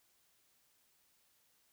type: silence
effects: white hiss -73 dBFS RMS until 1.72 s